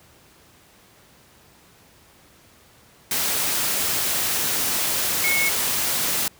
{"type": "tone in noise", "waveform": "sine", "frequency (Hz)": 2189, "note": "C#7", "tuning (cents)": -22, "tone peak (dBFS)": -20, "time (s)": [5.24, 5.49], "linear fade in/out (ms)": 2, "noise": "white", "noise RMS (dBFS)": -23, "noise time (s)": [3.11, 6.28], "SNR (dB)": 0, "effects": ["pink hiss -53 dBFS RMS until 6.39 s", "high-pass 60 Hz 12 dB/octave"]}